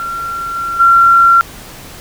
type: tone with level steps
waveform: sine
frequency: 1369 Hz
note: F6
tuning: 35 cents flat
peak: -18 / -16 / -4 dBFS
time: 0-1.41 s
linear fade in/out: 0 ms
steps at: 0.54 / 0.79 s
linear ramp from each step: 20 ms
effects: pink hiss -33 dBFS RMS until 2 s